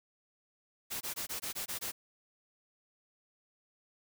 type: noise bursts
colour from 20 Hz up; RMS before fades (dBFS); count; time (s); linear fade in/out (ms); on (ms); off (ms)
white; -38; 8; 0.9-1.92; 20; 110; 20
effects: none